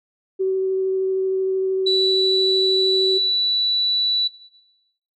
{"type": "tone with vibrato", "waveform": "sine", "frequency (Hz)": 380, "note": "F#4", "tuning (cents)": 46, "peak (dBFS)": -17, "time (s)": [0.39, 3.19], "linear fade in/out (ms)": 20, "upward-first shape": "triangle", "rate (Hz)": 13, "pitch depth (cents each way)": 9}
{"type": "tone", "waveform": "sine", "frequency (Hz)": 3951, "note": "B7", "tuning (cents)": 0, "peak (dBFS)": -16, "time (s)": [1.86, 4.28], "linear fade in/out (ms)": 10}
{"effects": ["noise-tail reverb RT60 0.9 s tail -17 dB re dry", "tanh soft clip ceiling -6 dBFS"]}